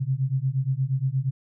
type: beating tone pair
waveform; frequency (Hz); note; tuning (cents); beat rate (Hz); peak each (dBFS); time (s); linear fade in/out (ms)
sine; 128.8 / 137.3; C3 / C#3; -27 / -16; 8.5; -25; 0-1.31; 20
effects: none